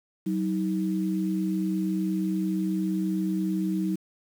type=tone pair together; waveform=sine; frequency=188.61 / 317.2 Hz; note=F#3 / D#4; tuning=+33 / +33 cents; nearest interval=major sixth; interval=900 cents; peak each=-26 / -28 dBFS; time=0.26-3.96 s; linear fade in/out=10 ms; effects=8-bit